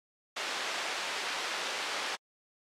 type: band-pass noise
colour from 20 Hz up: white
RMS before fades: -36 dBFS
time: 0.36-2.16 s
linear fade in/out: 10 ms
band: 470 to 3500 Hz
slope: 12 dB/octave
effects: low-pass 10000 Hz 12 dB/octave + AAC 64 kbps